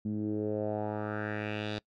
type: tone with low-pass filter sweep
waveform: 10% pulse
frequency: 105.8 Hz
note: G#2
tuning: 33 cents sharp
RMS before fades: -34 dBFS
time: 0.05-1.79 s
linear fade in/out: 5 ms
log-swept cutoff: 220 to 4100 Hz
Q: 3
effects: noise-tail reverb RT60 0.1 s tail -23 dB re dry